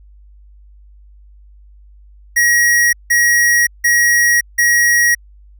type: tone bursts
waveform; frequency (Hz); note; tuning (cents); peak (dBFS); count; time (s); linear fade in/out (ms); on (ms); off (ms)
square; 1900; A#6; +33; -10; 4; 2.36-5.15; 10; 570; 170
effects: added 50 Hz sine -40 dBFS peak until 5.59 s